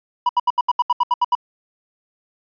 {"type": "tone bursts", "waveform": "triangle", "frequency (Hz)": 977, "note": "B5", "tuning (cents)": -19, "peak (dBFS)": -11, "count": 11, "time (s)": [0.26, 1.352], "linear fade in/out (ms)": 5, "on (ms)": 32, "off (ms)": 74, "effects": ["resampled to 11025 Hz"]}